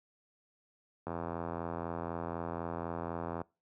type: click train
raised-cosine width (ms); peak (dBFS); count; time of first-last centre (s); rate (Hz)
1; -23; 198; 1.07-3.415; 84
effects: noise-tail reverb RT60 0.3 s tail -25 dB re dry + high-pass 80 Hz 12 dB/octave